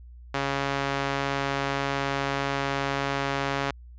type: tone with band-pass filter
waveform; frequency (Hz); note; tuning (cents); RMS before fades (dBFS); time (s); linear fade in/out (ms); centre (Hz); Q
sawtooth; 138.59; C#3; 0; -28; 0.34-3.71; 5; 1500; 0.57
effects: added 60 Hz sine -43 dBFS peak until 3.98 s + resampled to 16000 Hz